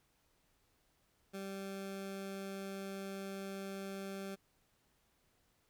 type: tone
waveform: 20% pulse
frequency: 195 Hz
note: G3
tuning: 9 cents flat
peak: -37 dBFS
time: 1.33-4.36 s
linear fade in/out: 20 ms
effects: pink hiss -75 dBFS RMS until 5.69 s